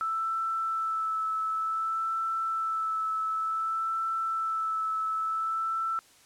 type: tone with vibrato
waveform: sine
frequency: 1318.5 Hz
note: E6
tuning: in tune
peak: -27 dBFS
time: 0.01-5.99 s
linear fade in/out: 0 ms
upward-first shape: sine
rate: 0.55 Hz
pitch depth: 17 cents each way
effects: white hiss -58 dBFS RMS until 6.25 s + low-pass 10000 Hz 12 dB/octave